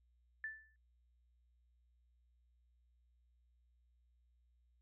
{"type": "tone with exponential decay", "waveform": "sine", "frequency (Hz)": 1760, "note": "A6", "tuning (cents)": 0, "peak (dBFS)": -38, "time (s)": [0.44, 0.76], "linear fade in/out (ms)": 1, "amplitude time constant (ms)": 69, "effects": ["added 60 Hz sine -70 dBFS peak until 4.81 s"]}